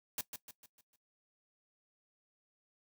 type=noise with echo; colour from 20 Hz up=white; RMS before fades=-37 dBFS; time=0.18-0.21 s; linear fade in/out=2 ms; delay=150 ms; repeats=5; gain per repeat=-7 dB; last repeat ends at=0.96 s; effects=noise-tail reverb RT60 0.1 s tail -17 dB re dry